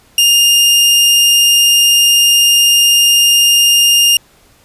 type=tone; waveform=sawtooth; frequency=2816 Hz; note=F7; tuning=14 cents sharp; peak=-3 dBFS; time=0.18-4.17 s; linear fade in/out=2 ms; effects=pink hiss -48 dBFS RMS until 4.64 s + resampled to 32000 Hz